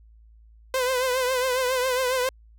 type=tone with vibrato; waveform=sawtooth; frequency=510 Hz; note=C5; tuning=44 cents flat; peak=-18 dBFS; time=0.74-2.29 s; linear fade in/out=2 ms; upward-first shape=triangle; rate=7.3 Hz; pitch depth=73 cents each way; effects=added 55 Hz sine -49 dBFS peak until 2.58 s